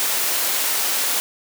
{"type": "high-pass noise", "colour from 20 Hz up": "white", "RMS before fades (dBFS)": -21, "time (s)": [0, 1.2], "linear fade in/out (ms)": 0, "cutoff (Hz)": 330, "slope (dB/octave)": 12, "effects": []}